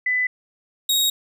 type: tone pair in turn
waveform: sine / sawtooth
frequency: 2000 / 3775 Hz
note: B6 / A#7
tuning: +21 / +21 cents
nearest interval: major seventh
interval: 1100 cents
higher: second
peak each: -18 / -14 dBFS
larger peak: second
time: 0.06-0.27 / 0.89-1.1 s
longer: neither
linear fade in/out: 5 ms
effects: none